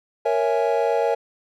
triangle chord, A# half-diminished seventh, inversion none, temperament equal, 466.2 / 554.4 / 659.3 / 830.6 Hz, A#4 / C#5 / E5 / G#5, 0 / 0 / 0 / 0 cents, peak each -20 / -22 / -23 / -23 dBFS, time 0.25-1.15 s, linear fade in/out 10 ms, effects none

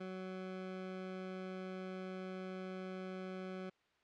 20% pulse tone, 186.7 Hz, F#3, 16 cents sharp, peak -38 dBFS, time 0-3.7 s, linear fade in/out 10 ms, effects white hiss -74 dBFS RMS until 4.03 s + low-pass 3000 Hz 12 dB/octave

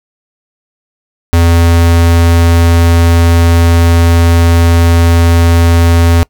square tone, 84.5 Hz, E2, 43 cents sharp, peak -5 dBFS, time 1.33-6.23 s, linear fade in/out 0 ms, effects noise-tail reverb RT60 0.1 s tail -23 dB re dry

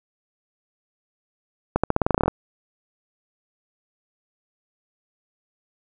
accelerating click train, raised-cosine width 1 ms, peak -4 dBFS, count 13, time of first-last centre 1.76-2.28 s, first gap 76 ms, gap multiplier 0.89, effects none

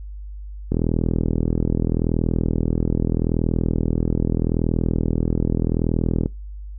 click train, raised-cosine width 3 ms, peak -7 dBFS, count 227, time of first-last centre 0.72-6.259 s, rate 40.8 Hz, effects noise-tail reverb RT60 0.2 s tail -23 dB re dry + added 50 Hz sine -31 dBFS peak until 6.78 s

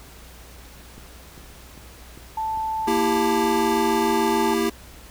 click train, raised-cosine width 3 ms, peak -30 dBFS, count 6, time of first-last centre 0.98-2.972 s, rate 2.51 Hz
sine tone, 880 Hz, A5, in tune, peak -23 dBFS, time 2.37-4.54 s, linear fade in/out 5 ms
square chord, E diminished, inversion second, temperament equal with one note detuned, 233.1 / 329.6 / 396.3 Hz, Bb3 / E4 / G4, 0 / 0 / +19 cents, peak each -26 / -25 / -24 dBFS, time 2.87-4.7 s, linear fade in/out 10 ms
effects added 60 Hz sine -45 dBFS peak until 5.1 s + pink hiss -46 dBFS RMS until 5.1 s

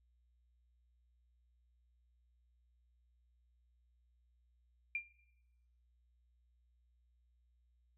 sine tone with exponential decay, 2385 Hz, D7, 26 cents sharp, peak -32 dBFS, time 4.95-5.09 s, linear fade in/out 2 ms, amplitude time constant 30 ms, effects noise-tail reverb RT60 1.0 s tail -20 dB re dry + added 60 Hz sine -70 dBFS peak until 7.97 s

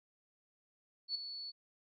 sine tone with ADSR envelope, 4432 Hz, C#8, 1 cent flat, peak -32 dBFS, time 1.08-1.52 s, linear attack 70 ms, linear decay 7 ms, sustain -10 dB, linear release 27 ms, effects none

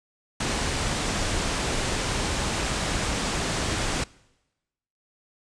pink low-pass noise, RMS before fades -27 dBFS, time 0.4-4.04 s, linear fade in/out 5 ms, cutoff 9100 Hz, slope 48 dB/octave, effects noise-tail reverb RT60 1.0 s tail -23 dB re dry

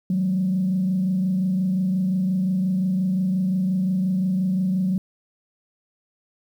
sine tone with frequency modulation, 186.4 Hz, F#3, 13 cents sharp, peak -18 dBFS, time 0.1-4.98 s, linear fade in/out 2 ms, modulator 25.7 Hz, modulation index 0.43, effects tanh soft clip ceiling -14 dBFS + 9-bit

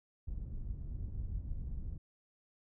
pink low-pass noise, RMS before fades -40 dBFS, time 0.27-1.98 s, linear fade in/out 10 ms, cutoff 100 Hz, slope 12 dB/octave, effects none

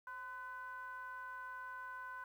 triangle ring-modulated tone, 241 Hz, B3, 42 cents flat, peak -40 dBFS, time 0.07-2.24 s, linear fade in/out 2 ms, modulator 1260 Hz, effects 12-bit

